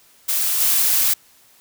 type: noise with level steps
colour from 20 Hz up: blue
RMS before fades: -20 / -17 dBFS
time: 0.28-1.14 s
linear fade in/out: 10 ms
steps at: 0.6 s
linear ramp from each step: 5 ms
effects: white hiss -53 dBFS RMS until 1.6 s